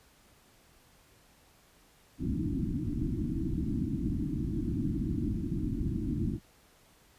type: low-pass noise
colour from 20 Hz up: white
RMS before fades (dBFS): -32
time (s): 2.18-6.4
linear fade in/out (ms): 50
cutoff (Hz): 330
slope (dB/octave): 96
effects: pink hiss -62 dBFS RMS until 7.18 s + resampled to 32000 Hz